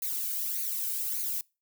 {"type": "noise with flanger", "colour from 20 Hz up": "violet", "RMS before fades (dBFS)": -32, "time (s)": [0.02, 1.41], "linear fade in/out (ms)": 2, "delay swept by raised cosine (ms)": [0.46, 1.35], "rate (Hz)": 1.7, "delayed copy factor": 0.7, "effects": ["noise-tail reverb RT60 0.3 s tail -26 dB re dry"]}